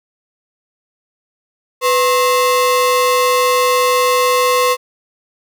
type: ring-modulated tone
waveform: 45% pulse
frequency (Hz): 786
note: G5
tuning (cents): +4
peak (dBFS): -8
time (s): 1.81-4.77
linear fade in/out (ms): 50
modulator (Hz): 287
effects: none